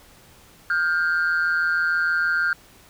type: tone pair together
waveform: sine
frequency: 1409.7 / 1576 Hz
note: F6 / G6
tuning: +16 / +9 cents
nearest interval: major second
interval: 193 cents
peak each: -19 / -21 dBFS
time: 0.7-2.53 s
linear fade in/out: 2 ms
effects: tanh soft clip ceiling -15 dBFS + pink hiss -51 dBFS RMS until 2.89 s